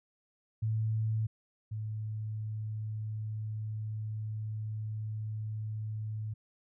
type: tone pair in turn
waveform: sine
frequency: 110 / 108.17 Hz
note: A2 / A2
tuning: 0 / -29 cents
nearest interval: unison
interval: 29 cents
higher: first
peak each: -28 / -34 dBFS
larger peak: first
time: 0.62-1.27 / 1.71-6.34 s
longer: second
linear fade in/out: 10 ms
effects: none